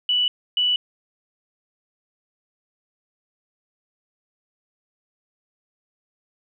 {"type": "tone pair in turn", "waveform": "sine", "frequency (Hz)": [2960, 2960], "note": ["F#7", "F#7"], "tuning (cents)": [0, 0], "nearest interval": "unison", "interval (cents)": 0, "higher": "neither", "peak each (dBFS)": -17, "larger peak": "neither", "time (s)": [[0.09, 0.28], [0.57, 0.76]], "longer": "neither", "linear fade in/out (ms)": 2, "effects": []}